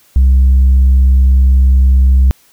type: tone with tanh clipping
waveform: sine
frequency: 65.41 Hz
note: C2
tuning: in tune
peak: -5 dBFS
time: 0.16-2.31 s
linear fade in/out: 0 ms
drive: 1 dB
effects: white hiss -49 dBFS RMS until 2.52 s